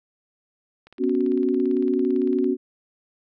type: click train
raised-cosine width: 0.3 ms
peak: -31 dBFS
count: 29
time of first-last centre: 0.87-2.443 s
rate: 17.8 Hz
type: chord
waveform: sine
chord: B suspended second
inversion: none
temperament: equal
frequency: 246.9 / 277.2 / 370 Hz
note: B3 / C#4 / F#4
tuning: 0 / 0 / 0 cents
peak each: -24 / -23 / -22 dBFS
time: 0.98-2.57 s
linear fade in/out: 50 ms
effects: none